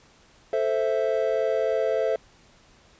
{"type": "chord", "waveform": "triangle", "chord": "A minor", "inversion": "none", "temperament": "equal", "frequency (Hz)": [440, 523.3, 659.3], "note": ["A4", "C5", "E5"], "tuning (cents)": [0, 0, 0], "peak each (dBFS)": -24, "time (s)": [0.53, 2.16], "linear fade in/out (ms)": 2, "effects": ["pink hiss -56 dBFS RMS until 2.99 s", "resampled to 16000 Hz"]}